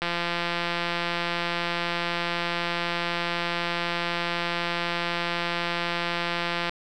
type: click train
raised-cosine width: 0.3 ms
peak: -11 dBFS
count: 1149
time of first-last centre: 0.02-6.694 s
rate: 172 Hz
effects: none